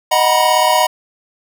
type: chord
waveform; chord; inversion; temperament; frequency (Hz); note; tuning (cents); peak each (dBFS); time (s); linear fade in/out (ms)
square; B major seventh; first; equal with one note detuned; 622.3 / 740 / 950.8 / 987.8; D#5 / F#5 / A#5 / B5; 0 / 0 / +34 / 0; -17; 0.11-0.87; 10
effects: none

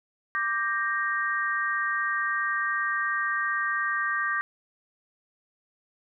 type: chord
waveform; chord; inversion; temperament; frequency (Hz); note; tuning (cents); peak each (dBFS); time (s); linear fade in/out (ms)
sine; G minor; second; equal with one note detuned; 1174.7 / 1580.7 / 1864.7; D6 / G6 / Bb6; 0 / +14 / 0; -29; 0.35-4.41; 0
effects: none

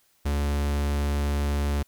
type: tone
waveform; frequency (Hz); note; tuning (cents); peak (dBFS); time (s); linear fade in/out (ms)
45% pulse; 72; D2; -34; -23; 0.25-1.83; 10
effects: white hiss -65 dBFS RMS until 1.87 s

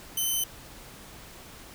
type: tone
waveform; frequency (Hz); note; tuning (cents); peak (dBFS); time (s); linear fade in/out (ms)
5% pulse; 3052; G7; -47; -17; 0.17-0.44; 5
effects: pink hiss -47 dBFS RMS until 1.74 s

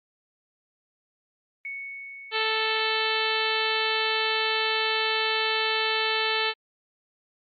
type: tone with exponential decay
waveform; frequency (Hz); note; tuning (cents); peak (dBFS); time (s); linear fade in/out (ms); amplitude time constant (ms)
sine; 2217; C#7; 0; -31; 1.65-4.32; 1; 580
type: harmonic tone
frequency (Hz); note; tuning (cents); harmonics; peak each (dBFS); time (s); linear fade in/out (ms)
440; A4; 0; 1 / 2 / 3 / 4 / 5 / 6 / 7 / 8 / 9 / 10; -31 / -32 / -33 / -31 / -33 / -31 / -31 / -34 / -33 / -37; 2.31-6.54; 50
effects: Opus 32 kbps

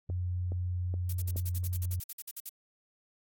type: tone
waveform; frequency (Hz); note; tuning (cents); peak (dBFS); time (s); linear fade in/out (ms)
sine; 89.6; F2; +45; -30; 0.09-2; 5
type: click train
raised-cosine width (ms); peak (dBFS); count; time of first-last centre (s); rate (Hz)
2; -29; 4; 0.1-1.361; 2.38
type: noise bursts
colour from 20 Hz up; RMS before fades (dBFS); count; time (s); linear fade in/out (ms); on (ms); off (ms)
violet; -38; 16; 1.09-2.494; 5; 39; 52
effects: AAC 64 kbps

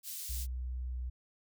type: high-pass noise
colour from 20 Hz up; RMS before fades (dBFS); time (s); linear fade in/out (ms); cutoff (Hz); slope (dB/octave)
white; -42; 0.03-0.47; 50; 4300; 12
type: tone with pitch glide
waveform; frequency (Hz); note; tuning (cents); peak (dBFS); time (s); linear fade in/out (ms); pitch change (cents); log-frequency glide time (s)
sine; 62.5 to 62.07; B1 to B1; +21 to +9; -35; 0.29-1.1; 10; -12; 0.9-0.96
effects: none

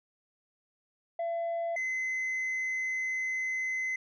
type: tone pair in turn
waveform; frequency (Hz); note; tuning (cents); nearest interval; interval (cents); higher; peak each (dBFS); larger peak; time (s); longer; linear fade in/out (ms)
sine; 675 / 2046; E5 / C7; +41 / -39; octave + perfect fifth; 1920; second; -27 / -27; neither; 1.19-1.76 / 1.76-3.96; second; 5
effects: tanh soft clip ceiling -29 dBFS

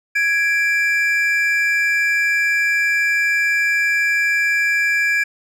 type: tone pair together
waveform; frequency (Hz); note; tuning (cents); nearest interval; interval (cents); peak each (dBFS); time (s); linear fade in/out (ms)
triangle; 1661 / 2349; G#6 / D7; 0 / 0; tritone; 600; -16; 0.15-5.24; 10
effects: none

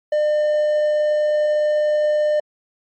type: tone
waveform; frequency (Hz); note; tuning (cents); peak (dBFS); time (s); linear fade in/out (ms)
triangle; 602; D5; +43; -13; 0.12-2.4; 5
effects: MP3 32 kbps

